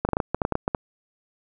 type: clicks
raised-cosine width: 1 ms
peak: -8 dBFS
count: 12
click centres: 0.05 / 0.089 / 0.133 / 0.169 / 0.202 / 0.346 / 0.418 / 0.451 / 0.523 / 0.554 / 0.679 / 0.748 s
effects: none